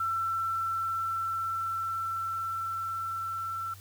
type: tone with level ramp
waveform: sine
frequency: 1341 Hz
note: E6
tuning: 29 cents sharp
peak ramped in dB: -27 to -32 dBFS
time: 0-3.74 s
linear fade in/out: 5 ms
effects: added 96 Hz sine -48 dBFS peak until 3.8 s + white hiss -54 dBFS RMS until 3.8 s